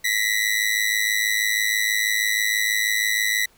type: ring-modulated tone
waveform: sawtooth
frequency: 1966 Hz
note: B6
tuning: 8 cents flat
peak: -13 dBFS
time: 0.04-3.46 s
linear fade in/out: 10 ms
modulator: 53.1 Hz
effects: pink hiss -57 dBFS RMS until 3.57 s